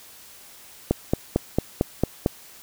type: click train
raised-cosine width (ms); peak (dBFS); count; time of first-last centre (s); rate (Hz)
2; -5; 7; 0.91-2.261; 4.44
effects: white hiss -47 dBFS RMS until 2.62 s